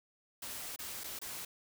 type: noise with dropouts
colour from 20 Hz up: white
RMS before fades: -43 dBFS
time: 0.42-1.45 s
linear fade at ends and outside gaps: 5 ms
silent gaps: 0.762-0.789 / 1.037-1.041 / 1.19-1.215 s
effects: none